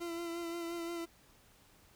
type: tone with vibrato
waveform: 40% pulse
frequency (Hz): 339.1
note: E4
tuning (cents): +49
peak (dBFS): -37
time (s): 0-1.06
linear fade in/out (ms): 20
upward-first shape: sine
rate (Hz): 5.7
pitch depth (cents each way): 26
effects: pink hiss -64 dBFS RMS until 1.95 s